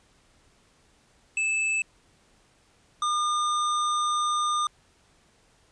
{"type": "tone pair in turn", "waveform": "square", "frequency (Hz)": [2623, 1210.3], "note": ["E7", "D#6"], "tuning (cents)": [-9, -48], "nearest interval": "octave + minor second", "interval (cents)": 1339, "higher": "first", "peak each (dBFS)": -24, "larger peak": "neither", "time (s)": [[1.37, 1.82], [3.02, 4.67]], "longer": "second", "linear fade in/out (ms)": 2, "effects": ["pink hiss -62 dBFS RMS until 5.71 s", "resampled to 22050 Hz"]}